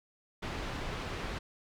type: low-pass noise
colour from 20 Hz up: pink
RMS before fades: -38 dBFS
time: 0.42-1.39 s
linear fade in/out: 10 ms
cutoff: 3500 Hz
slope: 12 dB/octave
effects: none